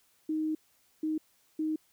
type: tone bursts at uneven times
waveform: sine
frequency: 312 Hz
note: D#4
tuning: 5 cents sharp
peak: -28 dBFS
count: 3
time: 0.29-0.55 / 1.03-1.18 / 1.59-1.76 s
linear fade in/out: 5 ms
effects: white hiss -68 dBFS RMS until 1.92 s